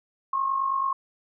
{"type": "tone with amplitude modulation", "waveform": "sine", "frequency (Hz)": 1080, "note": "C#6", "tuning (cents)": -45, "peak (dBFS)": -20, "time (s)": [0.33, 0.93], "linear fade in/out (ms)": 5, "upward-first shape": "sine", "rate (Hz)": 49.2, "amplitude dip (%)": 60, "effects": []}